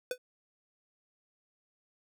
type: tone with exponential decay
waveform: square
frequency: 501 Hz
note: B4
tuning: 25 cents sharp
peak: -28 dBFS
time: 0.11-0.18 s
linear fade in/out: 2 ms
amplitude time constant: 15 ms
effects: none